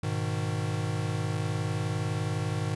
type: chord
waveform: square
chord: G# minor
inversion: none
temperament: equal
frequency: 103.83 / 123.47 / 155.56 Hz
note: G#2 / B2 / D#3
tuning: 0 / 0 / 0 cents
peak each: -32 / -35 / -33 dBFS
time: 0.03-2.75 s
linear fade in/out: 5 ms
effects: resampled to 24000 Hz + 11-bit